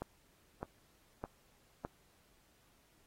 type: click train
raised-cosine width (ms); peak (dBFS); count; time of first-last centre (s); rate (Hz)
1; -25; 4; 0.02-1.849; 1.64
effects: pink hiss -70 dBFS RMS until 3.06 s + AAC 48 kbps